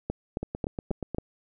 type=two click trains; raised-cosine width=2 ms; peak=-18 / -15 dBFS; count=7 / 5; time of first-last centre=0.43-1.147 / 0.1-1.184 s; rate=8.37 / 3.69 Hz; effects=none